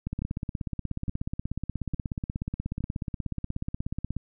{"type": "two click trains", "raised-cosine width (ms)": 5, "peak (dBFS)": [-19, -18], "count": [4, 69], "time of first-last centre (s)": [[0.22, 2.806], [0.07, 4.166]], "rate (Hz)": [1.16, 16.6], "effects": []}